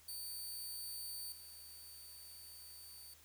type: tone with level steps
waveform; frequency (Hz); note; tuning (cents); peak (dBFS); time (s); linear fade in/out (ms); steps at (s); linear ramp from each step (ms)
10% pulse; 4559; C#8; +48; -37 / -46; 0.08-3.14; 5; 1.32; 2
effects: added 78 Hz sine -70 dBFS peak until 3.24 s + white hiss -64 dBFS RMS until 3.24 s